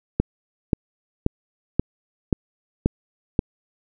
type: click train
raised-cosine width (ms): 3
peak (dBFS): -4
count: 7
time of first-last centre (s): 0.2-3.391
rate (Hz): 1.88
effects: none